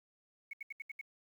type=tone bursts; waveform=sine; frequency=2209 Hz; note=C#7; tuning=7 cents flat; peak=-40 dBFS; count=6; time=0.51-1.013 s; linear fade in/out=5 ms; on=23 ms; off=73 ms; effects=11-bit